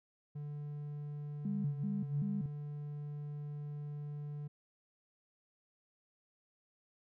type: tone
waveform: triangle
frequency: 146.83 Hz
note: D3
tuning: in tune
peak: -38 dBFS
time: 0.35-4.48 s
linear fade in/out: 10 ms
type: tone with vibrato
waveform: sine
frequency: 169.5 Hz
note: E3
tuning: 49 cents sharp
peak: -34 dBFS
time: 1.45-2.46 s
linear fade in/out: 2 ms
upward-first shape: square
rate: 2.6 Hz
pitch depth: 300 cents each way
effects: none